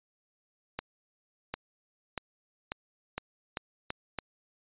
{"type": "accelerating click train", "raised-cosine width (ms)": 0.3, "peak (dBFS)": -17, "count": 8, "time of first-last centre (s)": [0.79, 4.187], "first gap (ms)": 750, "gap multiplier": 0.85, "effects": ["resampled to 8000 Hz"]}